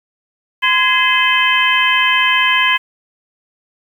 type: harmonic tone with a mistuned harmonic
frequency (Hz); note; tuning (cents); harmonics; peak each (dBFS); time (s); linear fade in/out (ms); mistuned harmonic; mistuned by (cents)
515; C5; -28; 2 / 3 / 4 / 5 / 6; -17 / -17 / -17 / -17 / -17; 0.62-2.78; 20; 3; +130
effects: 7-bit